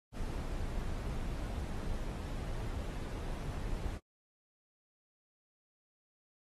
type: noise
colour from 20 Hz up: brown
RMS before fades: -38 dBFS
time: 0.12-4 s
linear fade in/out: 50 ms
effects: AAC 32 kbps